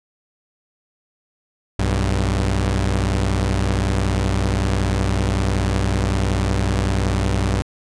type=tone pair together; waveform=sawtooth; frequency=61.3 / 97.3 Hz; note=B1 / G2; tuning=-12 / -12 cents; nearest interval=minor sixth; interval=800 cents; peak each=-16 dBFS; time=1.79-7.62 s; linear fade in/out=0 ms; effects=resampled to 22050 Hz